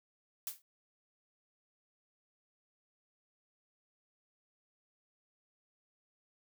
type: noise with exponential decay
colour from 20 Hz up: blue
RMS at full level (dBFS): -35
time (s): 0.47-0.62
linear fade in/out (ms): 2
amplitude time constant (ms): 32
effects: none

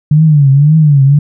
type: tone with vibrato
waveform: sine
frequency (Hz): 146.7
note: D3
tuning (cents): -2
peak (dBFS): -3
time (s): 0.11-1.19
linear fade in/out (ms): 5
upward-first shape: triangle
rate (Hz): 1.9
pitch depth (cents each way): 160
effects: none

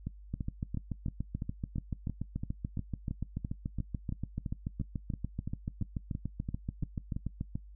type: two click trains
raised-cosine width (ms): 5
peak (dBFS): -23 / -22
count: 22 / 51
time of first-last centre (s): 0.07-7.165 / 0.34-7.555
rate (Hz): 2.96 / 6.93
effects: noise-tail reverb RT60 0.1 s tail -19 dB re dry + added 50 Hz sine -48 dBFS peak until 7.75 s

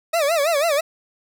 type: tone with vibrato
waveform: 40% pulse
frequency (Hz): 618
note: D#5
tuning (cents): -12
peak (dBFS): -16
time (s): 0.13-0.81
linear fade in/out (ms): 10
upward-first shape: sine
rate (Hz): 6.1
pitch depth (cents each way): 180
effects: none

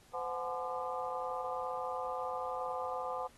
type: harmonic tone with a mistuned harmonic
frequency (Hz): 171.2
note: F3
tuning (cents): -34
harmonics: 3 / 4 / 5 / 6 / 7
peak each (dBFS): -40 / -41 / -42 / -43 / -43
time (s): 0.13-3.28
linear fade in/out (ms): 20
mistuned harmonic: 4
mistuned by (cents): +120
effects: pink hiss -63 dBFS RMS until 3.37 s + AAC 32 kbps

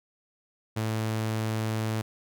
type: tone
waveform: sawtooth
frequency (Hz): 110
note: A2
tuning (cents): 0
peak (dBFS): -23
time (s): 0.76-2.02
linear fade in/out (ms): 10
effects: none

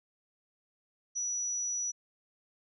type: tone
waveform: sine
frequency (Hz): 5880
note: F#8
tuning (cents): -12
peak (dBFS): -31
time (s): 1.15-1.92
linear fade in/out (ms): 20
effects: none

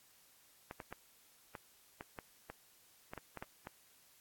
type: clicks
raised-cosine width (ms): 0.5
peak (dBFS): -28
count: 12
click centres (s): 0.711 / 0.802 / 0.926 / 1.552 / 2.009 / 2.188 / 2.5 / 3.135 / 3.177 / 3.373 / 3.425 / 3.671
effects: white hiss -66 dBFS RMS until 4.2 s + AAC 64 kbps

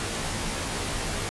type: noise with comb filter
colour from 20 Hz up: pink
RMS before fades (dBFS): -30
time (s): 0-1.29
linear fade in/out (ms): 0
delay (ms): 16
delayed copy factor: -1
effects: resampled to 24000 Hz

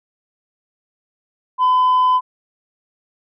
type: tone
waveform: sine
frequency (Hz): 1011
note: B5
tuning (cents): +40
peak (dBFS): -9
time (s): 1.58-2.21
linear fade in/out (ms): 50
effects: tanh soft clip ceiling -10 dBFS

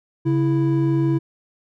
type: tone pair together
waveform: triangle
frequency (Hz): 138.58 / 329.6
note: C#3 / E4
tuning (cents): 0 / 0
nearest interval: octave + minor third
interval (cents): 1500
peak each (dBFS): -17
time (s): 0.25-1.19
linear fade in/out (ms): 20
effects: none

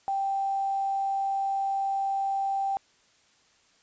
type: tone with quantisation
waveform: sine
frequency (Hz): 784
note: G5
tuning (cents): 0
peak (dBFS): -25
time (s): 0.08-2.77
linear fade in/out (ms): 0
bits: 8
effects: white hiss -63 dBFS RMS until 3.82 s + resampled to 16000 Hz

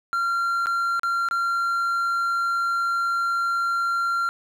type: tone with dropouts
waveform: triangle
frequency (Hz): 1378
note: F6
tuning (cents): -24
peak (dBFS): -19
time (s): 0.13-4.29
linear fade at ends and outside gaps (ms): 0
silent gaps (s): 0.659-0.669 / 0.995-1.033 / 1.287-1.311
effects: none

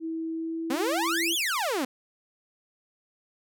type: tone with pitch glide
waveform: sine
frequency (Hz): 324.7 to 334.4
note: E4 to E4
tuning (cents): -26 to +25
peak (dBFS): -29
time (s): 0-1.36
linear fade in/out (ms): 50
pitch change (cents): +51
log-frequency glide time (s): 0.32-1.23
type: exponential two-way sweep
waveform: sawtooth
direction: up then down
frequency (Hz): 240 to 3520 to 240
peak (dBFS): -22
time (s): 0.7-1.85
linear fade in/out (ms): 5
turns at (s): 1.35
effects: none

